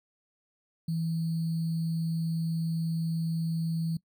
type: tone with sample-and-hold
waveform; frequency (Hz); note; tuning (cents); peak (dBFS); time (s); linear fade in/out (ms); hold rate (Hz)
sine; 163.9; E3; -10; -27; 0.88-3.97; 5; 4410
effects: noise-tail reverb RT60 0.1 s tail -21 dB re dry